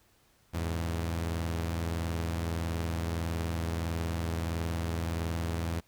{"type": "tone pair together", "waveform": "sawtooth", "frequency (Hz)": [82.86, 104.4], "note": ["E2", "G#2"], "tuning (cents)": [9, 10], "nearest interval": "major third", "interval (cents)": 401, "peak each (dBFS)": [-27, -35], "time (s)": [0.53, 5.81], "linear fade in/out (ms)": 20, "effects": ["pink hiss -66 dBFS RMS until 5.87 s"]}